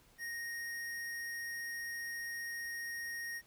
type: tone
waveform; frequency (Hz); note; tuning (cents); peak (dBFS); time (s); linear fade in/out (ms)
square; 1865; A#6; 0; -40; 0.18-3.42; 50
effects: pink hiss -66 dBFS RMS until 3.46 s